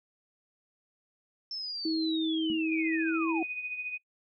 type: linear sweep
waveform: sine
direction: down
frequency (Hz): 5350 to 698.5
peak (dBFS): -34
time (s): 1.51-3.43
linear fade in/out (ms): 2
type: tone with pitch glide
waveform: sine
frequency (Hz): 320 to 327.1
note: D#4 to E4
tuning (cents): +49 to -13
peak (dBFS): -27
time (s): 1.85-3.43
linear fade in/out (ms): 5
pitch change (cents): +38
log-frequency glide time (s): 2.66-3.3
type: tone with exponential decay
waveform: sine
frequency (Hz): 228.3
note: A#3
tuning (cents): -36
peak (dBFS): -32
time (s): 2.5-2.67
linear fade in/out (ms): 0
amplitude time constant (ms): 35
type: tone with tremolo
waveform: sine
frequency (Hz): 2489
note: D#7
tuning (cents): 0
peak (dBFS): -31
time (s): 2.71-3.98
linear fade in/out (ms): 10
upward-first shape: triangle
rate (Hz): 14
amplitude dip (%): 65
effects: noise-tail reverb RT60 0.1 s tail -20 dB re dry